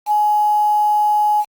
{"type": "tone with quantisation", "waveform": "sine", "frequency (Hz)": 840, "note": "G#5", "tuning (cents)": 19, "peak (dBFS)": -12, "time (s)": [0.06, 1.45], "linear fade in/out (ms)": 50, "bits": 6, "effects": ["Opus 48 kbps"]}